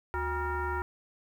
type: tone with frequency modulation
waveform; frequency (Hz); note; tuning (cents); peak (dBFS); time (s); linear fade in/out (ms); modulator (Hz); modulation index
sine; 514; C5; -31; -29; 0.14-0.82; 0; 439; 2.4
effects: 10-bit